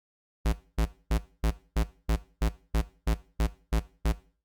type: tone bursts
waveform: square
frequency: 55 Hz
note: A1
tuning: in tune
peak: -22 dBFS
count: 12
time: 0.45-4.124 s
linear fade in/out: 10 ms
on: 77 ms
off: 250 ms
effects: noise-tail reverb RT60 0.4 s tail -17 dB re dry + MP3 96 kbps